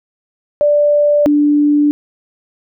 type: tone pair in turn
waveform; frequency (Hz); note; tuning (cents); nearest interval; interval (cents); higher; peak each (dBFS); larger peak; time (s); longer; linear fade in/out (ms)
sine; 587.3 / 293.6; D5 / D4; 0 / 0; octave; 1200; first; -8; neither; 0.61-1.26 / 1.26-1.91; neither; 0
effects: none